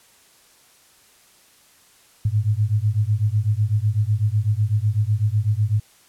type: beating tone pair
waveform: sine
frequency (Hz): 102.1 / 110.1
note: G#2 / A2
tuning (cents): -29 / +2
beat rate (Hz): 8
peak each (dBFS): -20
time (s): 2.25-5.8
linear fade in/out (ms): 5
effects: white hiss -54 dBFS RMS until 6.08 s + low-pass 12000 Hz 12 dB/octave